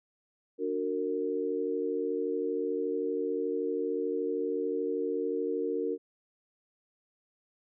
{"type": "chord", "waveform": "sine", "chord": "D augmented", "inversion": "none", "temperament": "just", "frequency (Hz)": [293.7, 367.1, 458.9], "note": ["D4", "F#4", "A#4"], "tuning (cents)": [0, -14, -27], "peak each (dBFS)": [-35, -34, -31], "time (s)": [0.58, 5.98], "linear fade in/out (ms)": 50, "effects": []}